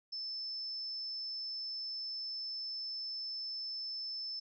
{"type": "tone", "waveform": "sine", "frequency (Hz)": 5270, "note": "E8", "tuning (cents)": -1, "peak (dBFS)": -38, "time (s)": [0.12, 4.4], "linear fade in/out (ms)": 10, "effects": []}